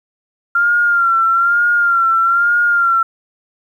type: tone with vibrato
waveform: sine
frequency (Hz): 1385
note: F6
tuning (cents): -15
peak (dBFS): -10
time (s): 0.55-3.03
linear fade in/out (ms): 5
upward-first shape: sine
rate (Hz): 1.1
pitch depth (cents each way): 50
effects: 8-bit